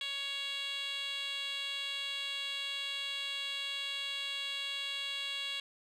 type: tone with band-pass filter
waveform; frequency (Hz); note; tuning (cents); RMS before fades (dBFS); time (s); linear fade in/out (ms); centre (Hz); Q
10% pulse; 557; C#5; +8; -38; 0.01-5.6; 2; 3500; 3.5
effects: none